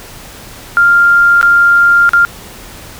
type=tone with dropouts; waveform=sine; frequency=1396.9 Hz; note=F6; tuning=in tune; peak=-4 dBFS; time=0.77-2.25 s; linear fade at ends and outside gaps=0 ms; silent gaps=1.413-1.428 / 2.092-2.134 s; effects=pink hiss -32 dBFS RMS until 2.99 s